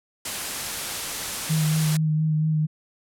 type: noise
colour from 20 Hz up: white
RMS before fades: -29 dBFS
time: 0.25-1.97 s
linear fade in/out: 5 ms
type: tone with vibrato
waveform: sine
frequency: 155.56 Hz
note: D#3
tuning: in tune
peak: -19 dBFS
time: 1.49-2.67 s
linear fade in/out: 20 ms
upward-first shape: sine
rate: 4.3 Hz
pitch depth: 20 cents each way
effects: low-pass 12000 Hz 12 dB/octave